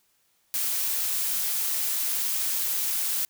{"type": "noise", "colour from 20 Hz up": "blue", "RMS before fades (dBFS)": -27, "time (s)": [0.54, 3.25], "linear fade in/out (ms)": 0, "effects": ["white hiss -68 dBFS RMS until 3.29 s"]}